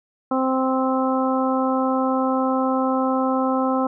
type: harmonic tone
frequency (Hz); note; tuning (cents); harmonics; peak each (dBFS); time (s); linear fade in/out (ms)
261.6; C4; 0; 1 / 2 / 3 / 4 / 5; -21 / -24 / -26 / -27 / -28; 0.31-3.87; 5
effects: none